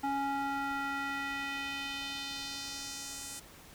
square tone with band-pass filter sweep, 277.2 Hz, C#4, in tune, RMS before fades -37 dBFS, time 0.03-3.4 s, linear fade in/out 10 ms, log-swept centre 790 to 8500 Hz, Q 1.7, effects pink hiss -54 dBFS RMS until 3.74 s

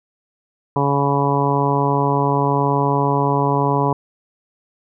harmonic tone, 140.9 Hz, C#3, 29 cents sharp, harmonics 1 / 2 / 3 / 4 / 5 / 6 / 7 / 8, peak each -20 / -23 / -22 / -27 / -26 / -25 / -20 / -31 dBFS, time 0.76-3.93 s, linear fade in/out 2 ms, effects none

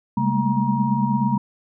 sine tone cluster, 134.7 / 199.7 / 209 / 226.2 / 947 Hz, C#3 / G3 / G#3 / A3 / A#5, -49 / +32 / +11 / +48 / +27 cents, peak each -24 dBFS, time 0.17-1.38 s, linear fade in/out 5 ms, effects none

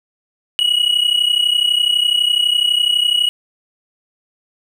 triangle tone pair together, 2897 / 2929 Hz, F#7 / F#7, -37 / -18 cents, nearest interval unison, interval 19 cents, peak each -14 dBFS, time 0.59-3.29 s, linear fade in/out 0 ms, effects none

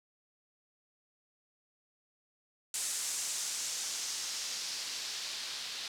blue noise with low-pass filter sweep, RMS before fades -38 dBFS, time 2.74-5.88 s, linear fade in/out 2 ms, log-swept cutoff 8100 to 4100 Hz, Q 1.7, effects none

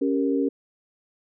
sine chord, G diminished, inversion second, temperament equal, 277.2 / 392 / 466.2 Hz, Db4 / G4 / Bb4, 0 / 0 / 0 cents, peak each -22 / -27 / -27 dBFS, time 0.01-0.49 s, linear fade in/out 10 ms, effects none

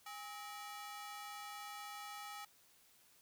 sawtooth ring-modulated tone, 1051 Hz, C6, 7 cents sharp, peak -40 dBFS, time 0.06-2.45 s, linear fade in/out 5 ms, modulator 232 Hz, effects white hiss -68 dBFS RMS until 3.21 s

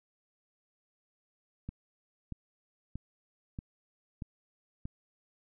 click train, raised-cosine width 5 ms, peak -26 dBFS, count 6, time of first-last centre 1.69-4.855 s, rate 1.58 Hz, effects none

